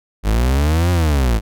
40% pulse linear two-way sweep, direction up then down, 49 to 90 to 51.1 Hz, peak -12 dBFS, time 0.23-1.41 s, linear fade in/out 50 ms, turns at 0.91 s, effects none

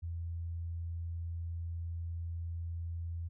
sine tone, 84.2 Hz, E2, 37 cents sharp, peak -36 dBFS, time 0.02-3.29 s, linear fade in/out 20 ms, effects none

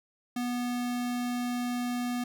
square tone, 244.5 Hz, B3, 17 cents flat, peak -30 dBFS, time 0.36-2.24 s, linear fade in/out 5 ms, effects none

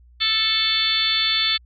harmonic tone, 440 Hz, A4, in tune, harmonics 3 / 4 / 5 / 6 / 7 / 8 / 9 / 10, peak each -31 / -30 / -27 / -30 / -28 / -20 / -32 / -23 dBFS, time 0.2-1.58 s, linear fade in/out 20 ms, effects added 60 Hz sine -47 dBFS peak until 1.65 s + MP3 48 kbps

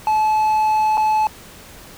triangle tone with dropouts, 863 Hz, A5, 34 cents flat, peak -12 dBFS, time 0.07-1.27 s, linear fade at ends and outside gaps 1 ms, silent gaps 0.972-0.977 s, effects pink hiss -41 dBFS RMS until 1.97 s

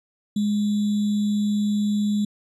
sine tone with sample-and-hold, 207.7 Hz, G#3, in tune, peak -19 dBFS, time 0.36-2.25 s, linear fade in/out 5 ms, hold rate 3675 Hz, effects resampled to 24000 Hz

